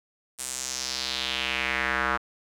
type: tone with band-pass filter sweep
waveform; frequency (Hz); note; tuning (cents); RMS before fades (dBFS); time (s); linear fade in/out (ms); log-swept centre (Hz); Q
square; 65; C2; -11; -29; 0.38-2.18; 20; 9000 to 1300; 2.7
effects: none